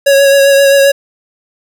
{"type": "tone with vibrato", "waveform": "square", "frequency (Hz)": 554.4, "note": "C#5", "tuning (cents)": 0, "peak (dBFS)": -5, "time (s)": [0.06, 0.92], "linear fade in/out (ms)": 10, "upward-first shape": "triangle", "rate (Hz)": 7.6, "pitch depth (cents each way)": 24, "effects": []}